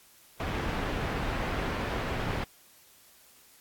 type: low-pass noise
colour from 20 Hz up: pink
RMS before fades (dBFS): -32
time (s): 0.4-2.44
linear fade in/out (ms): 2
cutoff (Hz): 2400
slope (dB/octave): 12
effects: white hiss -58 dBFS RMS until 3.6 s + AAC 64 kbps